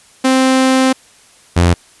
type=tone pair in turn; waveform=sawtooth; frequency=261.6 / 86.87 Hz; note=C4 / F2; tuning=0 / -9 cents; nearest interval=octave + perfect fifth; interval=1909 cents; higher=first; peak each=-5 / -4 dBFS; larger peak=second; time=0.24-0.93 / 1.56-1.74 s; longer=first; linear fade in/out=10 ms; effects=white hiss -46 dBFS RMS until 2 s + resampled to 24000 Hz